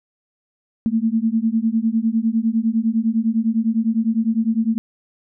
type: beating tone pair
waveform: sine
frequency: 220 / 229.9 Hz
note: A3 / A#3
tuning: 0 / -24 cents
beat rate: 9.9 Hz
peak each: -19 / -19 dBFS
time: 0.86-4.78 s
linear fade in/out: 0 ms
effects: none